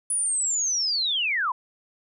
sine linear sweep, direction down, 9940 to 940 Hz, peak -22 dBFS, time 0.1-1.52 s, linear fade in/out 5 ms, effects none

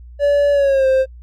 triangle tone with pitch glide, 574 to 526.4 Hz, D5 to C5, -40 to +10 cents, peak -9 dBFS, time 0.19-1.06 s, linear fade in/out 50 ms, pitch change -150 cents, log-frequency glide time 0.52-0.87 s, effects noise-tail reverb RT60 0.1 s tail -25 dB re dry + added 60 Hz sine -35 dBFS peak until 1.22 s

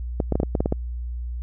clicks, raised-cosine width 2 ms, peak -8 dBFS, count 9, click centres 0.202 / 0.323 / 0.355 / 0.401 / 0.432 / 0.552 / 0.605 / 0.659 / 0.724 s, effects added 60 Hz sine -27 dBFS peak until 1.42 s

